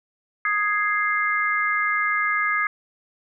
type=chord; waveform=sine; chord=Ab major; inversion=second; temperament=equal; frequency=1244.5 / 1661.2 / 2093 Hz; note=Eb6 / Ab6 / C7; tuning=0 / 0 / 0 cents; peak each=-24 dBFS; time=0.45-2.67 s; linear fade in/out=2 ms; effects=none